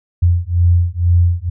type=beating tone pair; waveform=sine; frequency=86.1 / 88.2 Hz; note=F2 / F2; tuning=-24 / +18 cents; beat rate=2.1 Hz; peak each=-13 dBFS; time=0.22-1.5 s; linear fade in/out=10 ms; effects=none